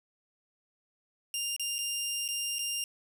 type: tone with dropouts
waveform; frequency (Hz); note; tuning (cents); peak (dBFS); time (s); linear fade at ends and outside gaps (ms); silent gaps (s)
15% pulse; 2800; F7; +4; -24; 1.34-2.84; 1; 1.564-1.596 / 1.783-1.788 / 2.279-2.287 / 2.585-2.591
effects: none